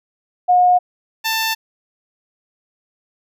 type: tone pair in turn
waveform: sine / 10% pulse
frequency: 721 / 889.7 Hz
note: F#5 / A5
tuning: -45 / +19 cents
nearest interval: major third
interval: 364 cents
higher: second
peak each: -9 dBFS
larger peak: neither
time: 0.48-0.79 / 1.24-1.55 s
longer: neither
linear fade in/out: 20 ms
effects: none